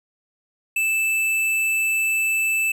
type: tone with tanh clipping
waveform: sine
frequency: 2637 Hz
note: E7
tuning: in tune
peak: -20 dBFS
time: 0.76-2.72 s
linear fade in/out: 5 ms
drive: 16 dB
effects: none